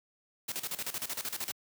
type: noise with tremolo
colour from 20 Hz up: white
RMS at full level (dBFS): -35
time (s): 0.48-1.52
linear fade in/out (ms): 10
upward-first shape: square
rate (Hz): 13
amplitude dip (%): 80
effects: high-pass 100 Hz 12 dB/octave